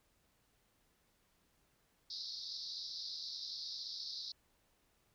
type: band-pass noise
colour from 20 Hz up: white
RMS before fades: -45 dBFS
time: 2.1-4.32 s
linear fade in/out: 5 ms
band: 3800 to 5300 Hz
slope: 96 dB/octave
effects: pink hiss -75 dBFS RMS until 5.14 s